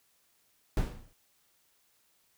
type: noise with exponential decay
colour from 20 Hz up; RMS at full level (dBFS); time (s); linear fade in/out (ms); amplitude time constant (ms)
brown; -25; 0.77-1.13; 1; 78
effects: white hiss -70 dBFS RMS until 2.37 s